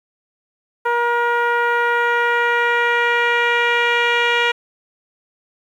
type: tone with low-pass filter sweep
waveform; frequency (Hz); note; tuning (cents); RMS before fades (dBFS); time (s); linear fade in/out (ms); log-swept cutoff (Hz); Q
10% pulse; 475.5; A#4; +34; -17; 0.85-4.52; 10; 1200 to 2900; 1.5
effects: 8-bit